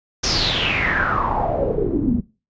pink noise with low-pass filter sweep, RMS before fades -20 dBFS, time 0.23-2.21 s, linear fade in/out 10 ms, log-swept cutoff 5800 to 210 Hz, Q 7.4, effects noise-tail reverb RT60 0.3 s tail -20 dB re dry + resampled to 16000 Hz

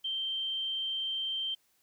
sine tone, 3136 Hz, G7, in tune, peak -31 dBFS, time 0.04-1.55 s, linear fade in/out 10 ms, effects white hiss -71 dBFS RMS until 1.82 s

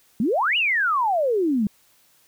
sine exponential two-way sweep, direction up then down, 195.3 to 2976 to 195.3 Hz, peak -18 dBFS, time 0.2-1.67 s, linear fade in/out 2 ms, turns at 0.57 s, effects white hiss -59 dBFS RMS until 2.27 s

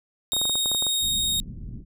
sawtooth tone, 3729 Hz, A#7, in tune, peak -19 dBFS, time 0.32-1.4 s, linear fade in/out 0 ms
clicks, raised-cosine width 1 ms, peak -20 dBFS, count 11, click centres 0.334 / 0.366 / 0.415 / 0.454 / 0.496 / 0.555 / 0.659 / 0.716 / 0.748 / 0.824 / 0.867 s
pink low-pass noise, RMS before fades -36 dBFS, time 1-1.85 s, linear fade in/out 50 ms, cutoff 230 Hz, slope 24 dB/octave
effects none

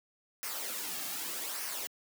white noise with flanger, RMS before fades -38 dBFS, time 0.43-1.87 s, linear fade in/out 0 ms, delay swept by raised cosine 0.26 to 2.06 ms, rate 0.83 Hz, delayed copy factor -0.55, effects high-pass 200 Hz 12 dB/octave

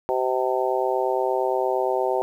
harmonic tone, 128.6 Hz, C3, 30 cents flat, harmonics 3 / 4 / 5 / 6 / 7, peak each -25 / -26 / -27 / -28 / -28 dBFS, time 0.09-2.22 s, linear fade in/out 0 ms, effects 9-bit

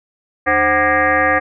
sine tone with frequency modulation, 1197 Hz, D6, 33 cents sharp, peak -11 dBFS, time 0.46-1.4 s, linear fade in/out 20 ms, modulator 224 Hz, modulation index 3.7, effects none

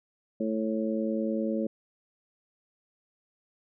harmonic tone, 110 Hz, A2, in tune, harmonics 2 / 3 / 4 / 5, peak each -29 / -33 / -36 / -33 dBFS, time 0.4-1.67 s, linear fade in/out 5 ms, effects none

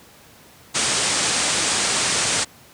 white low-pass noise, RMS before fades -21 dBFS, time 0.74-2.45 s, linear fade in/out 20 ms, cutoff 9300 Hz, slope 96 dB/octave, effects pink hiss -48 dBFS RMS until 2.73 s + high-pass 80 Hz 12 dB/octave

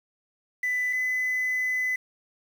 sine tone pair in turn, 1995 / 2012 Hz, B6 / B6, +17 / +32 cents, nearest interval unison, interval 15 cents, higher second, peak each -22 dBFS, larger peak neither, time 0.63-0.93 / 0.93-1.96 s, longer second, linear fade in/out 5 ms, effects tanh soft clip ceiling -22 dBFS + 8-bit

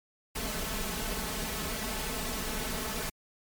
pink noise with comb filter, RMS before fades -34 dBFS, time 0.35-3.1 s, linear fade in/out 10 ms, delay 4.6 ms, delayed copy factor +0.75, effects MP3 96 kbps

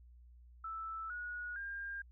sine tone with pitch steps, 1318.5 / 1454.5 / 1604.6 Hz, E6 / F#6 / G6, 0 / -30 / +40 cents, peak -40 dBFS, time 0.64-2.02 s, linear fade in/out 5 ms, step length 460 ms, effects added 60 Hz sine -56 dBFS peak until 2.11 s

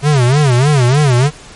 square tone with vibrato, 135.1 Hz, C#3, 44 cents flat, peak -8 dBFS, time 0.02-1.31 s, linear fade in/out 50 ms, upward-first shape sine, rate 3.3 Hz, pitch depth 200 cents each way, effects pink hiss -36 dBFS RMS until 1.55 s + MP3 48 kbps

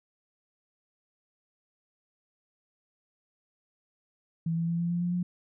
sine tone with pitch steps, 164.81 / 166.92 / 169.05 / 171.21 / 173.4 / 175.62 / 177.87 Hz, E3 / E3 / E3 / F3 / F3 / F3 / F3, 0 / +22 / +44 / -34 / -12 / +10 / +32 cents, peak -26 dBFS, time 4.46-5.23 s, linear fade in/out 5 ms, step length 110 ms, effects none

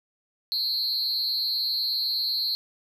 triangle tone with amplitude modulation, 4239 Hz, C8, 22 cents sharp, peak -19 dBFS, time 0.52-2.55 s, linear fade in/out 0 ms, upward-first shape sine, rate 272 Hz, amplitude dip 90%, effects none

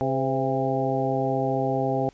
harmonic tone with a mistuned harmonic, 133.9 Hz, C3, 40 cents sharp, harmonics 1 / 2 / 3 / 4 / 5 / 6, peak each -29 / -29 / -29 / -29 / -29 / -29 dBFS, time 0.01-2.09 s, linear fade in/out 0 ms, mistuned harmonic 4, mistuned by -51 cents, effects pink hiss -58 dBFS RMS until 2.13 s + resampled to 16000 Hz

